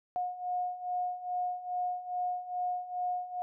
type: beating tone pair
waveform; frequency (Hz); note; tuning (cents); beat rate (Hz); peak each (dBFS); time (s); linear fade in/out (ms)
sine; 720 / 722.4; F#5 / F#5; -47 / -42; 2.4; -37 / -33; 0.16-3.42; 0
effects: none